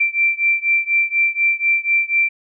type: beating tone pair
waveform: sine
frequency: 2349 / 2353.1 Hz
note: D7 / D7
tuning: 0 / +3 cents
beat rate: 4.1 Hz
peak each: -17 / -18 dBFS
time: 0-2.29 s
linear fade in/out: 10 ms
effects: none